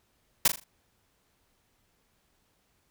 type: noise with echo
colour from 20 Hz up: white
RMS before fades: -20 dBFS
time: 0.45-0.48 s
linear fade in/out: 5 ms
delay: 40 ms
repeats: 4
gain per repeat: -9 dB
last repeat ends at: 0.64 s
effects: pink hiss -71 dBFS RMS until 2.9 s